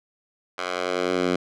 10% pulse tone with high-pass filter sweep, 90.4 Hz, F#2, 40 cents flat, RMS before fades -25 dBFS, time 0.58-1.36 s, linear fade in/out 5 ms, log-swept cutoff 910 to 220 Hz, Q 1.1, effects low-pass 5000 Hz 12 dB/octave

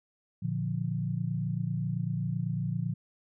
sine chord, Bb major, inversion none, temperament equal, 116.54 / 146.83 / 174.61 Hz, Bb2 / D3 / F3, 0 / 0 / 0 cents, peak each -33 dBFS, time 0.42-2.94 s, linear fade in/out 10 ms, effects none

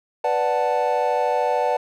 triangle chord, B minor seventh, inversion none, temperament equal, 493.9 / 587.3 / 740 / 880 Hz, B4 / D5 / F#5 / A5, 0 / 0 / 0 / 0 cents, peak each -22 dBFS, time 0.24-1.77 s, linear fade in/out 5 ms, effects none

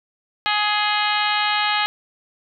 harmonic tone with a mistuned harmonic, 418.6 Hz, G#4, 14 cents sharp, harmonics 2 / 3 / 4 / 5 / 6 / 7 / 8 / 9 / 10, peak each -23 / -25 / -26 / -27 / -28 / -28 / -29 / -30 / -30 dBFS, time 0.46-1.86 s, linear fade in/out 0 ms, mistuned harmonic 8, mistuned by -46 cents, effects none

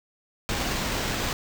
pink noise with sample-and-hold, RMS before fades -28 dBFS, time 0.49-1.33 s, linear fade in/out 0 ms, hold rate 11025 Hz, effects none

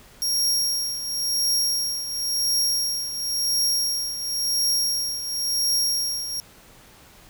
sawtooth tone with tremolo, 5588 Hz, F8, in tune, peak -16 dBFS, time 0.22-6.4 s, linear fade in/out 0 ms, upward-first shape triangle, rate 0.95 Hz, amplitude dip 70%, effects pink hiss -50 dBFS RMS until 7.29 s

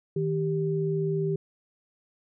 sine tone pair together, 157.57 / 392.5 Hz, D#3 / G4, +22 / +2 cents, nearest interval octave + major third, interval 1580 cents, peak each -27 / -27 dBFS, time 0.16-1.36 s, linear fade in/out 5 ms, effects none

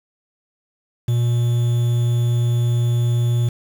triangle tone with quantisation, 119.6 Hz, A#2, 45 cents sharp, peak -13 dBFS, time 1.08-3.49 s, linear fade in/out 5 ms, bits 6, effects none

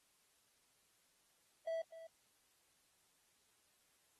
triangle tone with echo, 655 Hz, E5, 11 cents flat, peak -36 dBFS, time 1.67-1.82 s, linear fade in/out 5 ms, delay 250 ms, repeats 1, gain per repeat -13 dB, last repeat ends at 2.07 s, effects white hiss -75 dBFS RMS until 4.19 s + AAC 32 kbps

